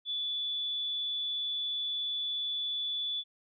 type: tone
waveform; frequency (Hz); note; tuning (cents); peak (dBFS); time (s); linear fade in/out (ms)
sine; 3457; A7; -31; -31; 0.05-3.24; 50
effects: none